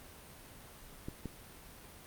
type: clicks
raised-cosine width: 3 ms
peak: -26 dBFS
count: 2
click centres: 1.085 / 1.257 s
effects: pink hiss -53 dBFS RMS until 2.06 s + Opus 32 kbps